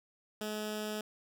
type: tone with notch filter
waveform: 10% pulse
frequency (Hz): 212.9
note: G#3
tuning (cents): +43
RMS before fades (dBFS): -38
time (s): 0.41-1.01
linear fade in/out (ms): 2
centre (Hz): 1000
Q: 1.5
effects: none